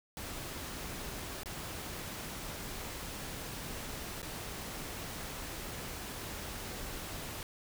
pink noise with dropouts, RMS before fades -42 dBFS, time 0.17-7.43 s, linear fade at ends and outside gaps 1 ms, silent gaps 1.434-1.458 / 4.219-4.228 s, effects none

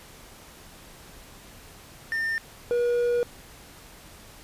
triangle tone pair in turn, 1806 / 481 Hz, A6 / B4, +45 / -46 cents, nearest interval octave + major seventh, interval 2291 cents, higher first, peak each -23 / -19 dBFS, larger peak second, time 2.12-2.38 / 2.71-3.23 s, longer second, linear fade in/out 0 ms, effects pink hiss -48 dBFS RMS until 4.43 s + resampled to 32000 Hz

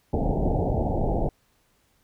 pink low-pass noise, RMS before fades -24 dBFS, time 0.13-1.29 s, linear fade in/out 2 ms, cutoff 840 Hz, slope 96 dB/octave, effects pink hiss -66 dBFS RMS until 2.03 s

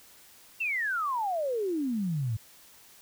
sine exponential sweep, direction down, 2757 to 103.83 Hz, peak -27 dBFS, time 0.6-2.37 s, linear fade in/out 10 ms, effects white hiss -55 dBFS RMS until 3.01 s

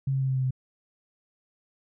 sine tone with pitch steps, 135.5 / 134.25 / 133.02 / 131.79 / 130.58 / 129.38 Hz, C#3 / C3 / C3 / C3 / C3 / C3, -39 / +45 / +29 / +13 / -3 / -19 cents, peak -23 dBFS, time 0.07-0.508 s, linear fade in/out 5 ms, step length 73 ms, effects none

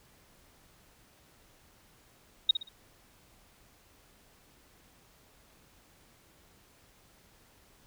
sine tone with echo, 3749 Hz, A#7, 9 cents sharp, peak -17 dBFS, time 2.49-2.51 s, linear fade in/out 5 ms, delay 60 ms, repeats 3, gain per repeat -10 dB, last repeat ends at 2.69 s, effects pink hiss -62 dBFS RMS until 7.86 s

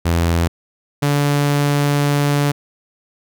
sawtooth tone pair in turn, 84.4 / 144.12 Hz, E2 / D3, +41 / -32 cents, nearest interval major sixth, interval 927 cents, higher second, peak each -10 dBFS, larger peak neither, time 0.05-0.48 / 1.02-2.52 s, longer second, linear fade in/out 10 ms, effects none

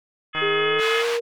harmonic tone, 423.8 Hz, G#4, 35 cents sharp, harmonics 3 / 4 / 5 / 6 / 7 / 8, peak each -27 / -28 / -29 / -30 / -30 / -31 dBFS, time 0.33-1.05 s, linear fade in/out 50 ms
click train, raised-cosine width 0.5 ms, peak -17 dBFS, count 71, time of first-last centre 0.35-0.799 s, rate 156 Hz
sine tone with pitch glide, 409.5 to 470.4 Hz, G#4 to A#4, -24 to +16 cents, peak -21 dBFS, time 0.41-1.21 s, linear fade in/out 20 ms, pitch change +240 cents, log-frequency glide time 0.52-1.07 s
white band-pass noise, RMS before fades -29 dBFS, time 0.78-1.2 s, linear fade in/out 50 ms, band 810 to 2600 Hz, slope 12 dB/octave
effects none

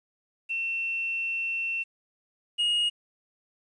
sine / triangle tone pair in turn, 2700 / 2871 Hz, E7 / F7, +41 / +47 cents, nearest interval minor second, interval 106 cents, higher second, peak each -27 / -21 dBFS, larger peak second, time 0.49-1.84 / 2.58-2.9 s, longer first, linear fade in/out 20 ms, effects resampled to 22050 Hz + 10-bit

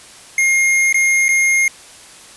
square tone with dropouts, 2134 Hz, C7, 34 cents sharp, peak -12 dBFS, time 0.38-1.68 s, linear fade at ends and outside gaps 2 ms, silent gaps 0.927-0.943 / 1.283-1.289 s, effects white hiss -40 dBFS RMS until 2.36 s + resampled to 24000 Hz

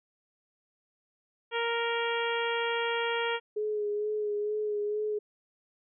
harmonic tone, 466.2 Hz, A#4, in tune, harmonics 1 / 2 / 3 / 4 / 5 / 6 / 7, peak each -31 / -34 / -36 / -37 / -38 / -39 / -39 dBFS, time 1.51-3.4 s, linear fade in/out 50 ms
sine tone with vibrato, 420 Hz, G#4, 19 cents sharp, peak -28 dBFS, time 3.56-5.19 s, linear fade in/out 10 ms, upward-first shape sine, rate 2.2 Hz, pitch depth 26 cents each way
effects none

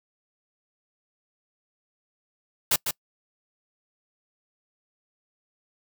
white noise with echo, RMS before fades -21 dBFS, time 2.71-2.76 s, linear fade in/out 5 ms, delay 150 ms, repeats 1, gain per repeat -6 dB, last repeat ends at 2.91 s, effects noise-tail reverb RT60 0.1 s tail -25 dB re dry

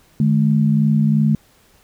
sine tone pair together, 150.82 / 213.7 Hz, D3 / G#3, +46 / +50 cents, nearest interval tritone, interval 604 cents, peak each -15 dBFS, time 0.2-1.35 s, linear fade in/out 2 ms, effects pink hiss -54 dBFS RMS until 1.83 s

